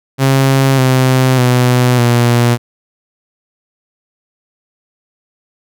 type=tone with pitch steps; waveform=sawtooth; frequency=134.8 / 129.68 / 124.76 / 120.02 Hz; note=C#3 / C3 / B2 / B2; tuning=-48 / -15 / +18 / -49 cents; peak=-4 dBFS; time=0.18-2.58 s; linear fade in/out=50 ms; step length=600 ms; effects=none